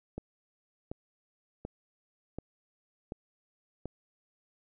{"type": "click train", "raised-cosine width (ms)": 2, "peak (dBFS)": -24, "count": 6, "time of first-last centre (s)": [0.18, 3.856], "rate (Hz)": 1.36, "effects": []}